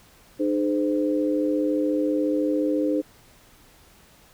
sine tone cluster, 302.8 / 420.8 / 515 Hz, D#4 / G#4 / C5, -47 / +23 / -28 cents, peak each -22 / -29 / -26 dBFS, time 0.39-3.02 s, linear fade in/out 20 ms, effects pink hiss -54 dBFS RMS until 4.33 s

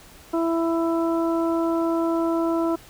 harmonic tone, 331.7 Hz, E4, 11 cents sharp, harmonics 1 / 2 / 3 / 4, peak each -21 / -27 / -31 / -33 dBFS, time 0.33-2.76 s, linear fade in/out 10 ms, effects pink hiss -48 dBFS RMS until 2.89 s

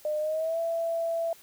sine tone with pitch glide, 607 to 665.8 Hz, D#5 to E5, -43 to +17 cents, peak -26 dBFS, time 0.05-1.33 s, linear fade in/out 2 ms, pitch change +160 cents, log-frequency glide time 0.19-0.59 s, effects white hiss -54 dBFS RMS until 1.42 s

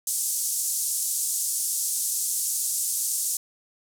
pink band-pass noise, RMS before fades -27 dBFS, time 0.07-3.37 s, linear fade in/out 2 ms, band 6800 to 12000 Hz, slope 24 dB/octave, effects none

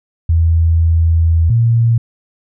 sine tone pair in turn, 82.41 / 116.04 Hz, E2 / A#2, 0 / -7 cents, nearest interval tritone, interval 593 cents, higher second, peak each -8 dBFS, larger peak neither, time 0.29-1.5 / 1.5-1.98 s, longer first, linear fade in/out 5 ms, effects none

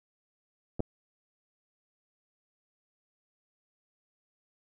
clicks, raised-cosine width 2 ms, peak -22 / -16 dBFS, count 2, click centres 0.795 / 0.804 s, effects none

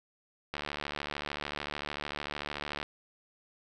click train, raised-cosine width 0.3 ms, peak -19 dBFS, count 169, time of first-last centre 0.54-2.829 s, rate 73.4 Hz, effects none

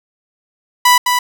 sawtooth tone with echo, 987.8 Hz, B5, in tune, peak -3 dBFS, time 0.85-0.98 s, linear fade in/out 5 ms, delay 210 ms, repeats 1, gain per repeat -5 dB, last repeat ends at 1.19 s, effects none

